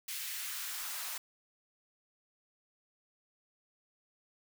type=noise with high-pass filter sweep; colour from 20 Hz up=white; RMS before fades=-40 dBFS; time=0.08-1.18 s; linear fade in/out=5 ms; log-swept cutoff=2200 to 840 Hz; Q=1.2; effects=none